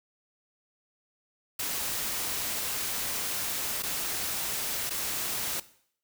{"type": "noise with dropouts", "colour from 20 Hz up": "white", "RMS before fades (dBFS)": -32, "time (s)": [1.59, 5.6], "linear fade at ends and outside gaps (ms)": 5, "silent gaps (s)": [[3.824, 3.833], [4.896, 4.905]], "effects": ["noise-tail reverb RT60 0.6 s tail -17 dB re dry"]}